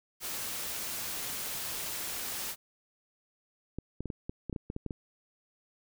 white noise, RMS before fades -37 dBFS, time 0.2-2.56 s, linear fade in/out 50 ms
clicks, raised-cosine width 3 ms, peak -23 dBFS, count 12, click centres 3.786 / 4.006 / 4.057 / 4.102 / 4.295 / 4.497 / 4.528 / 4.562 / 4.701 / 4.764 / 4.863 / 4.908 s
effects none

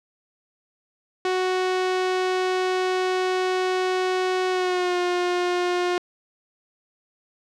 sawtooth tone with pitch glide, 370 to 356.4 Hz, F#4 to F4, 0 to +35 cents, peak -17 dBFS, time 1.25-5.98 s, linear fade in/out 2 ms, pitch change -65 cents, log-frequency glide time 4.5-4.98 s, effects low-pass 5000 Hz 12 dB/octave

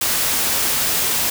white noise, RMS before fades -19 dBFS, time 0.01-1.3 s, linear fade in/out 5 ms, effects none

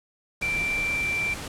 sine tone in noise, 2349 Hz, D7, in tune, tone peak -24 dBFS, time 0.42-1.34 s, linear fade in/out 5 ms, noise pink, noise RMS -35 dBFS, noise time 0.41-1.48 s, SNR +8 dB, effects low-pass 10000 Hz 12 dB/octave

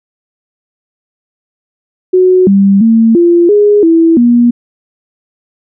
sine tone with pitch steps, 368.6 / 197.1 / 226.1 / 344.4 / 413.8 / 329.3 / 239.4 Hz, F#4 / G3 / A3 / F4 / G#4 / E4 / A#3, -7 / +10 / +47 / -24 / -6 / -2 / +46 cents, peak -3 dBFS, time 2.13-4.51 s, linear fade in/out 10 ms, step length 340 ms, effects none

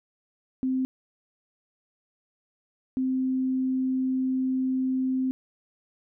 sine tone bursts at uneven times, 260 Hz, C4, 11 cents flat, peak -23 dBFS, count 2, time 0.63-0.85 / 2.97-5.31 s, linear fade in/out 0 ms, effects none

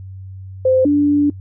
sine tone pair in turn, 518 / 290.7 Hz, C5 / D4, -17 / -18 cents, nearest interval minor seventh, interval 1001 cents, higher first, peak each -10 dBFS, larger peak neither, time 0.65-0.85 / 0.85-1.3 s, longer second, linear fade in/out 5 ms, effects noise-tail reverb RT60 0.1 s tail -22 dB re dry + added 95 Hz sine -30 dBFS peak until 1.4 s

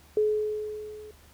sine tone with level ramp, 425.7 Hz, G#4, 43 cents sharp, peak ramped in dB -19 to -42 dBFS, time 0.17-1.11 s, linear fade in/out 2 ms, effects added 74 Hz sine -57 dBFS peak until 1.33 s + pink hiss -57 dBFS RMS until 1.33 s

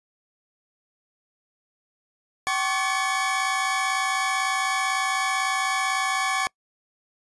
45% pulse tone cluster, 766 / 1088 / 1148 / 1726 / 2240 Hz, G5 / C#6 / D6 / A6 / C#7, -40 / -33 / -40 / -34 / +18 cents, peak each -29 dBFS, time 2.47-6.47 s, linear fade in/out 0 ms, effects noise-tail reverb RT60 0.1 s tail -26 dB re dry + resampled to 24000 Hz

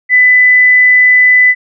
sine tone, 1999 Hz, B6, 20 cents sharp, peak -3 dBFS, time 0.09-1.55 s, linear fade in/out 50 ms, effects none

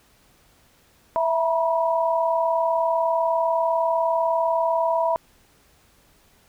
sine tone cluster, 660 / 932 / 972 Hz, E5 / A#5 / B5, +2 / -1 / -28 cents, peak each -21 / -28 / -23 dBFS, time 1.16-5.16 s, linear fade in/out 0 ms, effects pink hiss -58 dBFS RMS until 6.48 s

